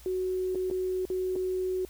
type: tone with dropouts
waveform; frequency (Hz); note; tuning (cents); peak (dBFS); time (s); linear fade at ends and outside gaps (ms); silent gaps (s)
sine; 370.7; F#4; +3; -27; 0.06-1.85; 1; 0.548-0.555 / 0.701-0.711 / 1.053-1.101 / 1.356-1.361
effects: added 59 Hz sine -50 dBFS peak until 1.89 s + white hiss -55 dBFS RMS until 1.89 s